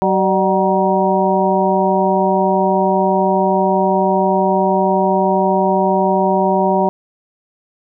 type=harmonic tone with a mistuned harmonic; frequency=189.2 Hz; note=F#3; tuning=39 cents sharp; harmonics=1 / 2 / 3 / 4 / 5; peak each=-18 / -18 / -18 / -18 / -18 dBFS; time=0.02-6.89 s; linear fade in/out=0 ms; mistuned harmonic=3; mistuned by=+82 cents; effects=none